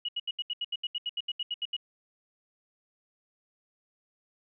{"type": "tone bursts", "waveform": "sine", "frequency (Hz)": 2907, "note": "F#7", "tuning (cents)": -31, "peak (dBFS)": -29, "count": 16, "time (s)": [0.05, 1.766], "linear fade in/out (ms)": 5, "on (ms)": 36, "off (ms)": 76, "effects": []}